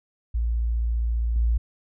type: tone with level steps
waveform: sine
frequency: 57.5 Hz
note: A#1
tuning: 23 cents flat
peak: -21 / -18 dBFS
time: 0.34-1.58 s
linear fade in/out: 10 ms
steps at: 1.36 s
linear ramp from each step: 2 ms
effects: none